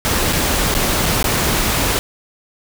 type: noise with dropouts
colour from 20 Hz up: pink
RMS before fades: -17 dBFS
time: 0.05-1.99 s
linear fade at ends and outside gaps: 0 ms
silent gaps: 0.327-0.331 / 0.741-0.75 / 1.057-1.061 / 1.228-1.242 s
effects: none